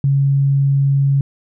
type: tone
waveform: sine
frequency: 138.59 Hz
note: C#3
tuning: in tune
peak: -11 dBFS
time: 0.04-1.21 s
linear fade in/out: 2 ms
effects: none